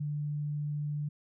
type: tone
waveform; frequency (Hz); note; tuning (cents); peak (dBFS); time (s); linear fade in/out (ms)
sine; 147.7; D3; +10; -31; 0-1.09; 10
effects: none